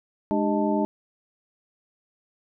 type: tone cluster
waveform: sine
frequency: 209 / 300.6 / 392.5 / 624 / 881 Hz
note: G#3 / D4 / G4 / D#5 / A5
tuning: +11 / +40 / +2 / +5 / +2 cents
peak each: -25 / -26 / -29 / -28 / -29 dBFS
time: 0.31-0.85 s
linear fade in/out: 0 ms
effects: none